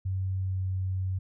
sine tone with pitch glide, 94.6 to 93.84 Hz, F#2 to F#2, +39 to +25 cents, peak -27 dBFS, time 0.05-1.19 s, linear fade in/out 10 ms, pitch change -14 cents, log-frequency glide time 0.39-0.61 s, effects none

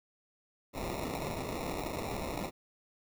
blue noise with sample-and-hold, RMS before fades -37 dBFS, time 0.73-2.51 s, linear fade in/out 50 ms, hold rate 1575 Hz, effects none

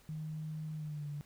sine tone with pitch glide, 155.56 to 145.98 Hz, D#3 to D3, 0 to -10 cents, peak -38 dBFS, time 0.09-1.21 s, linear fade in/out 0 ms, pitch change -110 cents, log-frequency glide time 0.73-1.09 s, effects pink hiss -64 dBFS RMS until 1.25 s

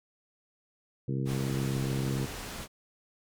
harmonic tone, 67 Hz, C2, 42 cents sharp, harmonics 2 / 3 / 4 / 5 / 6 / 7, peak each -30 / -36 / -39 / -39 / -43 / -44 dBFS, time 1.08-2.26 s, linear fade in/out 5 ms
pink low-pass noise, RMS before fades -40 dBFS, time 1.25-2.68 s, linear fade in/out 50 ms, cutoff 12000 Hz, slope 12 dB/octave
effects none

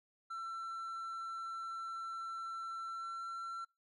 triangle tone with pitch glide, 1344 to 1353.3 Hz, E6 to E6, +33 to +45 cents, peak -38 dBFS, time 0.3-3.65 s, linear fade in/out 10 ms, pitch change +12 cents, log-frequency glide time 2.85-3.22 s, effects noise-tail reverb RT60 0.2 s tail -23 dB re dry + MP3 48 kbps

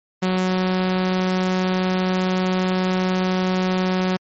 sawtooth tone, 185 Hz, F#3, in tune, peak -14 dBFS, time 0.22-4.17 s, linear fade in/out 10 ms, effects low-pass 6000 Hz 12 dB/octave + MP3 32 kbps

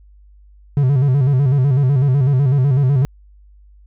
triangle tone with vibrato, 135.1 Hz, C#3, 44 cents flat, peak -9 dBFS, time 0.77-3.05 s, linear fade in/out 0 ms, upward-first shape square, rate 8 Hz, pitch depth 100 cents each way, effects added 50 Hz sine -43 dBFS peak until 3.86 s

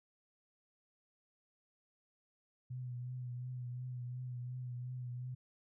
sine tone with vibrato, 124.6 Hz, B2, 16 cents sharp, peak -40 dBFS, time 2.7-5.35 s, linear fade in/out 10 ms, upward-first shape triangle, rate 2.8 Hz, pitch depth 40 cents each way, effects none

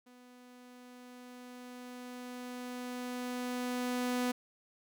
sawtooth tone with level ramp, 248.1 Hz, B3, 8 cents sharp, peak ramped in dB -52 to -26 dBFS, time 0.06-4.32 s, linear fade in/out 10 ms, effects none

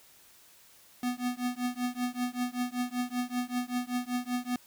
square tone with tremolo, 246.9 Hz, B3, in tune, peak -27 dBFS, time 1.03-4.56 s, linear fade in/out 2 ms, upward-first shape triangle, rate 5.2 Hz, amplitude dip 100%, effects white hiss -58 dBFS RMS until 4.66 s

